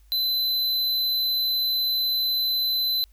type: tone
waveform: square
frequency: 4032 Hz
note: B7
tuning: 35 cents sharp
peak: -22 dBFS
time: 0.12-3.04 s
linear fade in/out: 0 ms
effects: added 50 Hz sine -51 dBFS peak until 3.12 s + white hiss -66 dBFS RMS until 3.12 s